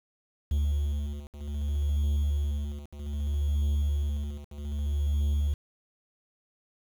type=beating tone pair; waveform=triangle; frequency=72.2 / 72.83 Hz; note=D2 / D2; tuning=-29 / -14 cents; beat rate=0.63 Hz; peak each=-27 dBFS; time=0.51-5.54 s; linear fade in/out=5 ms; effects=8-bit